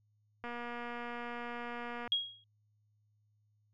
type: click train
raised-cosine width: 0.5 ms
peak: -28 dBFS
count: 392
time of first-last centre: 0.44-2.076 s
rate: 239 Hz
type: tone with exponential decay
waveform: sine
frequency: 3289 Hz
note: G#7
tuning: 18 cents flat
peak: -25 dBFS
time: 2.12-2.44 s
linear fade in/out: 1 ms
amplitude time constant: 69 ms
effects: added 105 Hz sine -70 dBFS peak until 3.73 s